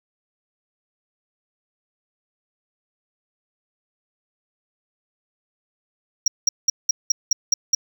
triangle tone bursts, 5630 Hz, F8, 13 cents sharp, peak -12 dBFS, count 8, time 6.26-7.75 s, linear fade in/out 5 ms, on 20 ms, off 190 ms, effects none

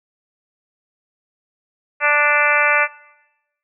harmonic tone, 293.7 Hz, D4, in tune, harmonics 2 / 3 / 4 / 5 / 6 / 7 / 8 / 9, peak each -22 / -24 / -21 / -19 / -21 / -20 / -21 / -24 dBFS, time 2-2.88 s, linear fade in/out 50 ms, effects noise-tail reverb RT60 0.9 s tail -19 dB re dry

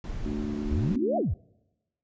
brown noise, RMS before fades -35 dBFS, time 0.04-0.96 s, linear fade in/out 2 ms
sine chord, D major, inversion second, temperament just, 220.2 / 293.7 / 367.1 Hz, A3 / D4 / F#4, +2 / 0 / -14 cents, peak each -32 / -34 / -38 dBFS, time 0.25-1.22 s, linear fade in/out 10 ms
sine exponential two-way sweep, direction up then down, 62.6 to 740 to 62.6 Hz, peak -24 dBFS, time 0.71-1.34 s, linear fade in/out 5 ms, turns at 1.17 s
effects noise-tail reverb RT60 1.0 s tail -26 dB re dry + resampled to 16000 Hz

